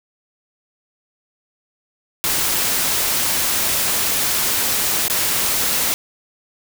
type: noise with dropouts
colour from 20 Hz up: white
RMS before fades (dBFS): -19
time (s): 2.24-5.94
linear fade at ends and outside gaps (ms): 0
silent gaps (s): 5.081-5.099
effects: none